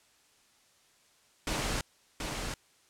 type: noise with echo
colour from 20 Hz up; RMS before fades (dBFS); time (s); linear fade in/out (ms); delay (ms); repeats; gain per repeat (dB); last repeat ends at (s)
pink; -32; 1.47-1.81; 2; 730; 1; -4; 2.54
effects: white hiss -65 dBFS RMS until 2.89 s + low-pass 9000 Hz 12 dB/octave